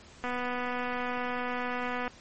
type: click train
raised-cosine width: 0.5 ms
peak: -19 dBFS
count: 455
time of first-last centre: 0.24-2.078 s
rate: 247 Hz
effects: pink hiss -53 dBFS RMS until 2.2 s + MP3 32 kbps